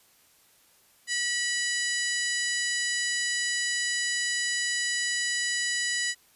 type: harmonic tone with a mistuned harmonic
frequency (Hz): 987.8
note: B5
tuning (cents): 0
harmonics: 2 / 3 / 4 / 5 / 6 / 7 / 8 / 9 / 10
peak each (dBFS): -29 / -36 / -37 / -35 / -41 / -34 / -37 / -46 / -41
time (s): 1.07-6.15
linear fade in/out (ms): 50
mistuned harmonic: 2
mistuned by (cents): -36
effects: white hiss -61 dBFS RMS until 6.35 s + resampled to 32000 Hz